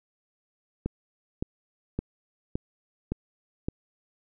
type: click train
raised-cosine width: 3 ms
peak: -15 dBFS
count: 6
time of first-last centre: 0.86-3.685 s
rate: 1.77 Hz
effects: none